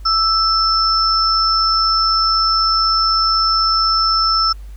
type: tone pair together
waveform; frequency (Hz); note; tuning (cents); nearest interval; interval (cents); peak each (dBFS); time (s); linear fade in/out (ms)
sine; 1319 / 5308; E6 / E8; +1 / +11; 2 octaves; 2410; -15; 0.05-4.53; 10
effects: added 50 Hz sine -30 dBFS peak until 4.76 s + pink hiss -52 dBFS RMS until 4.76 s